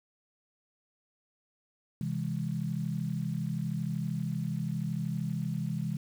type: chord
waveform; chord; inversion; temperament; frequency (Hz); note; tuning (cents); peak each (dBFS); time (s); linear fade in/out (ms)
sine; C augmented; none; just; 130.81 / 163.52 / 204.4; C3 / E3 / G#3; 0 / -14 / -27; -35 / -33 / -36; 2.01-5.97; 2
effects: 9-bit